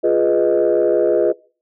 sine chord, F half-diminished seventh, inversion none, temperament equal, 349.2 / 415.3 / 493.9 / 622.3 Hz, F4 / Ab4 / Cb5 / Eb5, 0 / 0 / 0 / 0 cents, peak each -17 dBFS, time 0.03-1.33 s, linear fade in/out 20 ms, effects noise-tail reverb RT60 0.4 s tail -23 dB re dry + tanh soft clip ceiling -6 dBFS

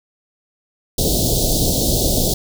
pink band-stop noise, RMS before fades -17 dBFS, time 0.98-2.34 s, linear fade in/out 5 ms, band 690 to 3600 Hz, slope 48 dB/octave, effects none

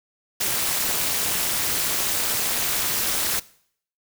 white noise with amplitude modulation, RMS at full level -20 dBFS, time 0.4-3.4 s, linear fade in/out 10 ms, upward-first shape sine, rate 235 Hz, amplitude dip 85%, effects noise-tail reverb RT60 0.6 s tail -20 dB re dry

